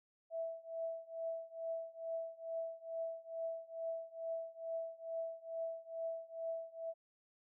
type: tone with tremolo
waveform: sine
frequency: 658 Hz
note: E5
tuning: 3 cents flat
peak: -36 dBFS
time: 0.3-6.94 s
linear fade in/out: 50 ms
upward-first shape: triangle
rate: 2.3 Hz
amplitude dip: 95%
effects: none